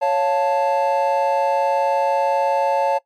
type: chord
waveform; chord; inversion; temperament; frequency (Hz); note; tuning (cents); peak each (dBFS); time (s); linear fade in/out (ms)
triangle; Db augmented; none; equal; 554.4 / 698.5 / 880; Db5 / F5 / A5; 0 / 0 / 0; -17 / -22 / -17; 0.01-2.99; 20
effects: noise-tail reverb RT60 0.1 s tail -20 dB re dry + MP3 96 kbps